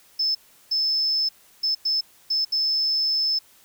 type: tone bursts at uneven times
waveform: triangle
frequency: 5250 Hz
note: E8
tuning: 8 cents flat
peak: -17 dBFS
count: 6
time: 0.19-0.35 / 0.71-1.29 / 1.63-1.75 / 1.85-2.01 / 2.3-2.45 / 2.52-3.39 s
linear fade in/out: 10 ms
effects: tanh soft clip ceiling -17 dBFS + white hiss -55 dBFS RMS until 3.64 s